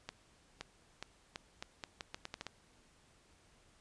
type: accelerating click train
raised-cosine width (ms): 0.2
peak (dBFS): -24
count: 12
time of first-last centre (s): 0.09-2.467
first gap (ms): 520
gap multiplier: 0.8
effects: pink hiss -67 dBFS RMS until 3.8 s + resampled to 22050 Hz